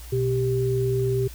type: tone pair together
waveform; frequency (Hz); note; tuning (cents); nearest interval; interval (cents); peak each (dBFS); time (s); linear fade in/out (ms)
sine; 123.47 / 392; B2 / G4; 0 / 0; octave + minor sixth; 2000; -23; 0.12-1.28; 10
effects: added 60 Hz sine -38 dBFS peak until 1.34 s + white hiss -46 dBFS RMS until 1.34 s